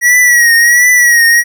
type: tone with vibrato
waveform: square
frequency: 1917 Hz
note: A#6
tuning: 48 cents sharp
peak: -5 dBFS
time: 0.01-1.44 s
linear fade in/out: 50 ms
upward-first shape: triangle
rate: 1.4 Hz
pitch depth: 69 cents each way
effects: none